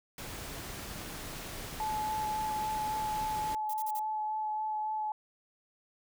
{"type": "noise", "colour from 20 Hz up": "pink", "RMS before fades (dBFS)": -42, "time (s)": [0.18, 3.55], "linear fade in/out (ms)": 2}
{"type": "tone with vibrato", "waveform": "sine", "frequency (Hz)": 860, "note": "A5", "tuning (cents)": -40, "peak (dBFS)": -31, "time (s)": [1.8, 5.12], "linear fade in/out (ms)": 2, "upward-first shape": "sine", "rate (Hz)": 3.6, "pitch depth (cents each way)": 12}
{"type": "noise bursts", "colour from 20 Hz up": "violet", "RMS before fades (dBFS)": -42, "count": 4, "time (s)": [3.69, 3.995], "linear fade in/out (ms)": 5, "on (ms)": 47, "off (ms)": 39}
{"effects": []}